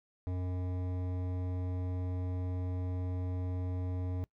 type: tone with hard clipping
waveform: triangle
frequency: 90.9 Hz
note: F#2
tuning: 30 cents flat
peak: -35 dBFS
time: 0.27-4.24 s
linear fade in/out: 0 ms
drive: 18 dB
effects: noise-tail reverb RT60 0.1 s tail -22 dB re dry